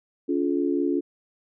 sine tone cluster, 283.6 / 348.7 / 427.3 Hz, C#4 / F4 / G#4, +40 / -3 / +49 cents, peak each -24 / -25 / -30 dBFS, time 0.28-1.01 s, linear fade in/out 20 ms, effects none

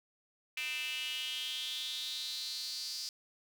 square tone with high-pass filter sweep, 138.59 Hz, C#3, in tune, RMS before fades -39 dBFS, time 0.57-3.09 s, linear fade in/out 2 ms, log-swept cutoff 2500 to 4900 Hz, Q 6.3, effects none

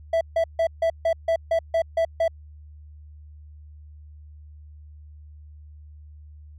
triangle tone bursts, 659.3 Hz, E5, in tune, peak -16 dBFS, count 10, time 0.13-2.28 s, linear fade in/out 5 ms, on 80 ms, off 150 ms, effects added 75 Hz sine -42 dBFS peak until 6.58 s

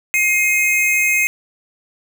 square tone pair together, 2125 / 2527 Hz, C7 / D#7, +26 / +26 cents, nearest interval minor third, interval 300 cents, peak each -17 dBFS, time 0.14-1.27 s, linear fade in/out 0 ms, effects 8-bit

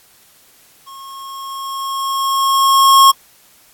square tone with level ramp, 1086 Hz, C#6, 36 cents flat, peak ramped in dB -34 to -4 dBFS, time 0.86-3.12 s, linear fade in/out 20 ms, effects white hiss -49 dBFS RMS until 3.73 s + AAC 64 kbps

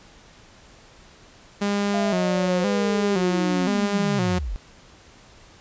sawtooth tone with vibrato, 191.6 Hz, G3, 39 cents flat, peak -17 dBFS, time 1.61-4.39 s, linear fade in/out 10 ms, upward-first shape square, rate 0.97 Hz, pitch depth 97 cents each way
sine linear sweep, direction down, 693 to 37.03 Hz, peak -25 dBFS, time 1.94-4.56 s, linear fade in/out 0 ms
effects pink hiss -50 dBFS RMS until 5.6 s + resampled to 16000 Hz

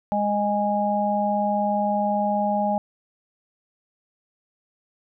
harmonic tone, 206.2 Hz, G#3, 12 cents flat, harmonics 1 / 3 / 4, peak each -25 / -25 / -23 dBFS, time 0.12-2.78 s, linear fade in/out 0 ms, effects none

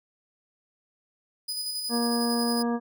sawtooth tone with tremolo, 4978 Hz, D#8, in tune, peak -26 dBFS, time 1.48-2.63 s, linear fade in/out 10 ms, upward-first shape square, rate 11 Hz, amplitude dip 30%
harmonic tone, 236.2 Hz, A#3, 23 cents sharp, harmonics 1 / 2 / 3 / 4 / 5 / 7, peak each -25 / -31 / -35 / -37 / -39 / -42 dBFS, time 1.89-2.8 s, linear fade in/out 50 ms
effects none

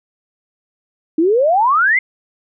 sine exponential sweep, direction up, 305.8 to 2153 Hz, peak -10 dBFS, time 1.18-1.99 s, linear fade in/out 5 ms, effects none

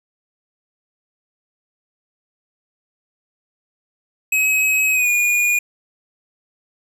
square tone with pitch glide, 2551 to 2440 Hz, D#7 to D#7, +43 to -34 cents, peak -15 dBFS, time 4.32-5.59 s, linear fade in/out 5 ms, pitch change -77 cents, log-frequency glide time 4.92-5.09 s, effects none

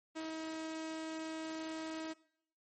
sawtooth tone, 318.9 Hz, D#4, 43 cents sharp, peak -36 dBFS, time 0.15-2.14 s, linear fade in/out 20 ms, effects noise-tail reverb RT60 0.7 s tail -20 dB re dry + MP3 32 kbps

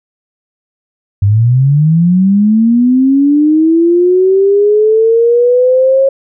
sine linear sweep, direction up, 96.4 to 545 Hz, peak -5 dBFS, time 1.22-6.09 s, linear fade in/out 5 ms, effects none

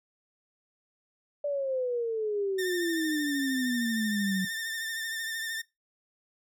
sine exponential sweep, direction down, 586 to 185 Hz, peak -27 dBFS, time 1.44-4.45 s, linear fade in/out 5 ms
sawtooth tone with vibrato, 1802 Hz, A6, 41 cents sharp, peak -29 dBFS, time 2.58-5.62 s, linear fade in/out 10 ms, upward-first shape triangle, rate 13 Hz, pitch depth 42 cents each way
effects noise-tail reverb RT60 0.2 s tail -20 dB re dry

